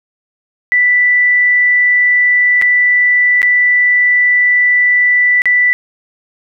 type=tone with dropouts; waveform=sine; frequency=1975.5 Hz; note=B6; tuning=in tune; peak=-7 dBFS; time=0.72-5.73 s; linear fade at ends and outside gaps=0 ms; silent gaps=2.615-2.622 / 3.418-3.429 / 5.419-5.456 s; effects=none